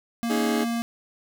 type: tone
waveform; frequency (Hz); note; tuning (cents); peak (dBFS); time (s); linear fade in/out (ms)
square; 233.1; A#3; 0; -25; 0.23-0.82; 0
type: chord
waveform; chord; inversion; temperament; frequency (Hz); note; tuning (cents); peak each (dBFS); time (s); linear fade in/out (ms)
35% pulse; C# suspended second; none; just; 277.2 / 311.8 / 415.8; C#4 / D#4 / G#4; 0 / +4 / +2; -31 / -26 / -26; 0.29-0.65; 20
effects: 8-bit